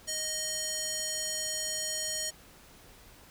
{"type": "tone with band-pass filter", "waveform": "square", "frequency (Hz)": 622.3, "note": "D#5", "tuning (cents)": 0, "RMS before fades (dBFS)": -34, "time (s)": [0.07, 2.31], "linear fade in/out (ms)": 20, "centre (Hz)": 7000, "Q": 2, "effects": ["pink hiss -55 dBFS RMS until 3.3 s"]}